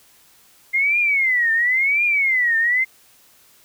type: tone with vibrato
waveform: sine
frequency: 2093 Hz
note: C7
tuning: in tune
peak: -15 dBFS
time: 0.73-2.85 s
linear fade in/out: 20 ms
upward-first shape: triangle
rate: 0.95 Hz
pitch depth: 270 cents each way
effects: white hiss -53 dBFS RMS until 3.64 s